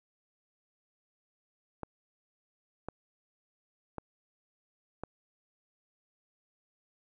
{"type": "clicks", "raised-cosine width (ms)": 1, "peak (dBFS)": -23, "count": 4, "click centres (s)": [1.833, 2.886, 3.983, 5.036], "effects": []}